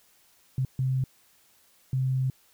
sine tone bursts at uneven times, 130.81 Hz, C3, in tune, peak -23 dBFS, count 3, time 0.58-0.65 / 0.79-1.04 / 1.93-2.3 s, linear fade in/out 2 ms, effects white hiss -62 dBFS RMS until 2.53 s

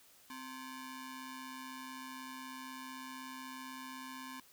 sawtooth ring-modulated tone, 654 Hz, E5, 14 cents flat, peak -38 dBFS, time 0.3-4.4 s, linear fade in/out 2 ms, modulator 395 Hz, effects white hiss -63 dBFS RMS until 4.52 s

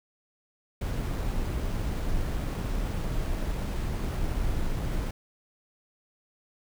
brown noise with sample-and-hold, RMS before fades -29 dBFS, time 0.81-5.11 s, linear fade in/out 5 ms, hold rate 11025 Hz, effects none

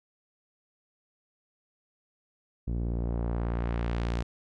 sawtooth tone with low-pass filter sweep, 58.27 Hz, A#1, in tune, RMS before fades -30 dBFS, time 2.67-4.23 s, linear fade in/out 10 ms, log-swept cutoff 270 to 6100 Hz, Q 0.78, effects none

